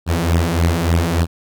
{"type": "beating tone pair", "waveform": "sawtooth", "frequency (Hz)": [82.41, 85.81], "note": ["E2", "F2"], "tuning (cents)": [0, -30], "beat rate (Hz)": 3.4, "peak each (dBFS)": -13, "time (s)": [0.06, 1.27], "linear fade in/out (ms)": 50, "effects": []}